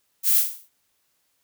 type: noise with echo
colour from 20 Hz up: violet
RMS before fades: -19 dBFS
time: 0.23-0.44 s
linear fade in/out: 50 ms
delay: 43 ms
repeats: 6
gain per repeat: -6 dB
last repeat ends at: 0.698 s
effects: white hiss -70 dBFS RMS until 1.43 s